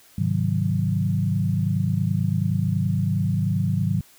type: chord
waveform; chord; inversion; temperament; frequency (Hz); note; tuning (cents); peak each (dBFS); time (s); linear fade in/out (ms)
sine; Ab dominant seventh; none; equal with one note detuned; 103.83 / 132.79 / 155.56 / 185; Ab2 / C3 / Eb3 / Gb3; 0 / +26 / 0 / 0; -24 / -27 / -25 / -25; 0.18-4.01; 5
effects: white hiss -53 dBFS RMS until 4.18 s